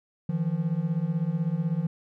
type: beating tone pair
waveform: triangle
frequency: 155.56 / 171.56 Hz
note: D#3 / F3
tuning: 0 / -31 cents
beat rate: 16 Hz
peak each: -26 / -25 dBFS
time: 0.29-1.87 s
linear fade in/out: 5 ms
effects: none